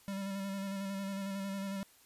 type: tone with vibrato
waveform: square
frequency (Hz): 196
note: G3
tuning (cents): 0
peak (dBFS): -37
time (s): 0.08-1.83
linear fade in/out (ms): 0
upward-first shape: square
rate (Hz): 11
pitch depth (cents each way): 22
effects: white hiss -63 dBFS RMS until 2.05 s + resampled to 32000 Hz